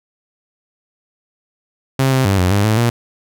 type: tone with pitch steps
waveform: sawtooth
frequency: 133.7 / 131.2 / 98.1 / 90.5 / 101.1 / 108.7 / 118.3 Hz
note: C3 / C3 / G2 / F#2 / G#2 / A2 / A#2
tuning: +38 / +5 / +2 / -38 / -46 / -21 / +26 cents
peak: -8 dBFS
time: 1.99-2.9 s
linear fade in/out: 5 ms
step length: 130 ms
effects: none